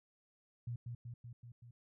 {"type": "tone with echo", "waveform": "sine", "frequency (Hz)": 119.4, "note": "A#2", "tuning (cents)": 42, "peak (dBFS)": -38, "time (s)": [0.67, 0.76], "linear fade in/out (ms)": 5, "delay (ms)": 190, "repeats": 5, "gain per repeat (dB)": -3, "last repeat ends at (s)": 1.71, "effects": []}